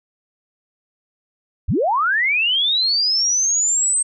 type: linear sweep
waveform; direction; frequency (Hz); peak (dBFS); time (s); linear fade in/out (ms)
sine; up; 36.61 to 8380; -15; 1.68-4.03; 10
effects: none